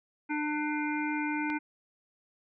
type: harmonic tone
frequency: 299.6 Hz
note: D4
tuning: 35 cents sharp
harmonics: 1 / 3 / 5 / 7 / 8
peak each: -31 / -36 / -38 / -39 / -40 dBFS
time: 0.29-1.59 s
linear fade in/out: 20 ms
type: click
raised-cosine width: 0.3 ms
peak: -25 dBFS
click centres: 1.501 s
effects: none